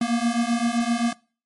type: beating tone pair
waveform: square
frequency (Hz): 231.4 / 239.1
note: A#3 / A#3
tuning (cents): -13 / +44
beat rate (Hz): 7.7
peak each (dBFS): -24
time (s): 0.01-1.13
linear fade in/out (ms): 5
effects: noise-tail reverb RT60 0.4 s tail -24 dB re dry + MP3 48 kbps